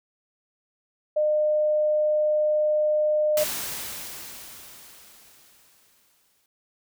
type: tone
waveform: sine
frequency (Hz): 607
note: D#5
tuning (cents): -43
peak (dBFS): -19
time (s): 1.16-3.44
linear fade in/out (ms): 10
type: noise with exponential decay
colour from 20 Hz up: white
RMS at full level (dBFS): -28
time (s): 3.37-6.46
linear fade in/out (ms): 2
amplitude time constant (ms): 670
effects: none